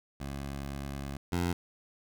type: tone pair in turn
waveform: 15% pulse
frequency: 69.4 / 87.42 Hz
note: C#2 / F2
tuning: +3 / +2 cents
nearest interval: major third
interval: 399 cents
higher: second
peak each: -30 / -22 dBFS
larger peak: second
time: 0.2-1.17 / 1.32-1.53 s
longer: first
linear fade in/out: 5 ms
effects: none